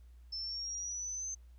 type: linear sweep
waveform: sine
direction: up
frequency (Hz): 5274 to 6272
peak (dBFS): -37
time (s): 0.32-1.35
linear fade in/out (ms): 10
effects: added 60 Hz sine -53 dBFS peak until 1.58 s + pink hiss -75 dBFS RMS until 1.58 s